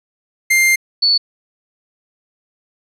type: tone pair in turn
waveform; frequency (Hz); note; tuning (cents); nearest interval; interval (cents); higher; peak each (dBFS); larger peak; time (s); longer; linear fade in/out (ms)
45% pulse / sine; 2100 / 4450; C7 / C#8; +6 / +6; octave + minor second; 1300; second; -10; neither; 0.5-0.76 / 1.02-1.18; first; 10
effects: resampled to 32000 Hz